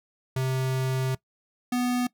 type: tone pair in turn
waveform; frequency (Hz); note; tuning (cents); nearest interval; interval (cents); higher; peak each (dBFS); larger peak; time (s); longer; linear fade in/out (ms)
square; 130.81 / 246.9; C3 / B3; 0 / 0; major seventh; 1100; second; -25 / -24; second; 0.36-1.15 / 1.72-2.07; first; 5
effects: noise-tail reverb RT60 0.1 s tail -20 dB re dry